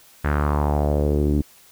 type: tone with low-pass filter sweep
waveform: sawtooth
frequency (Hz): 73.42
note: D2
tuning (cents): 0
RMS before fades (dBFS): -20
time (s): 0.24-1.42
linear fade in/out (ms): 10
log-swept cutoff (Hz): 1700 to 280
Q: 3.1
effects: white hiss -51 dBFS RMS until 1.71 s